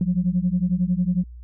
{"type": "beating tone pair", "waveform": "sine", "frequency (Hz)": [174.61, 185.61], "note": ["F3", "F#3"], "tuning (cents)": [0, 6], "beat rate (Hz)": 11, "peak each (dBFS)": -21, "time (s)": [0.01, 1.24], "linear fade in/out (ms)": 2, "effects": ["tanh soft clip ceiling -11 dBFS", "added 60 Hz sine -37 dBFS peak until 1.43 s"]}